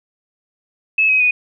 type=tone with pitch steps; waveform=sine; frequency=2594 / 2536 / 2480 Hz; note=E7 / D#7 / D#7; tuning=-28 / +32 / -6 cents; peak=-11 dBFS; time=0.98-1.31 s; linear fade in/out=5 ms; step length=110 ms; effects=none